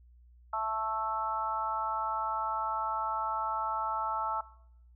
harmonic tone, 220 Hz, A3, in tune, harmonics 3 / 4 / 5 / 6, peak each -40 / -33 / -38 / -34 dBFS, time 0.53-4.41 s, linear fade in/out 5 ms, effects noise-tail reverb RT60 0.7 s tail -20 dB re dry + added 60 Hz sine -55 dBFS peak until 4.95 s

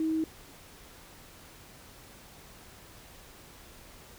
sine tone, 318.3 Hz, D#4, 39 cents sharp, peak -26 dBFS, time 0-0.24 s, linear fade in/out 2 ms, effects pink hiss -52 dBFS RMS until 4.18 s

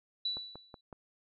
sine tone with exponential decay, 3951 Hz, B7, in tune, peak -29 dBFS, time 0.25-0.81 s, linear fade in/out 5 ms, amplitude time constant 120 ms
click train, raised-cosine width 1 ms, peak -32 dBFS, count 4, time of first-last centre 0.37-0.928 s, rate 5.38 Hz
effects none

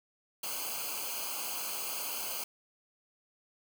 white noise with comb filter, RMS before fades -37 dBFS, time 0.43-2.44 s, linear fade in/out 5 ms, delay 0.54 ms, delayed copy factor -1, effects none

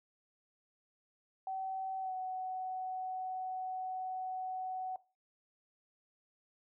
sine tone with pitch glide, 763 to 746.9 Hz, G5 to F#5, -47 to +16 cents, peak -36 dBFS, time 1.47-4.96 s, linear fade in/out 2 ms, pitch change -37 cents, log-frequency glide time 2.01-2.12 s, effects noise-tail reverb RT60 0.3 s tail -18 dB re dry

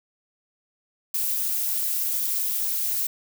violet noise with amplitude modulation, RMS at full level -22 dBFS, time 1.14-3.07 s, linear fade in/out 5 ms, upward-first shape sine, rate 287 Hz, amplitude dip 80%, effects none

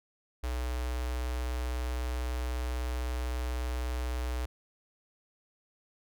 square tone with notch filter, 61.9 Hz, B1, 5 cents sharp, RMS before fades -33 dBFS, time 0.43-4.46 s, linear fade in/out 10 ms, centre 170 Hz, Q 0.62, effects none

